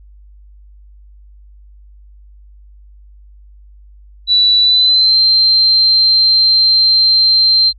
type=tone with pitch glide; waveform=sine; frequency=3951 to 4140 Hz; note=B7 to C8; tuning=0 to -19 cents; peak=-7 dBFS; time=4.27-7.73 s; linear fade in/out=50 ms; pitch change=+81 cents; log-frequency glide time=4.61-5.18 s; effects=added 50 Hz sine -38 dBFS peak until 7.78 s